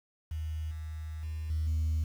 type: tone with level steps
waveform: sine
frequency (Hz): 78.5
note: D#2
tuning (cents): +16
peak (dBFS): -32 / -36 / -33 / -27 / -25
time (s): 0.31-2.04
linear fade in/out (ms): 5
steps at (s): 0.71 / 1.23 / 1.5 / 1.67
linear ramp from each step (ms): 2
effects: tanh soft clip ceiling -24 dBFS + 9-bit